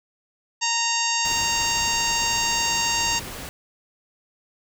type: harmonic tone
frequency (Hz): 927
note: A#5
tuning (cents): -10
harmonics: 1 / 2 / 3 / 4 / 5 / 6 / 7 / 8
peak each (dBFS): -27 / -31 / -27 / -33 / -28 / -32 / -28 / -30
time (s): 0.61-3.2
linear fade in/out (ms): 20
type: noise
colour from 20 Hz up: pink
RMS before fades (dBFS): -35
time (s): 1.25-3.49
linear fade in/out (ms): 0
effects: none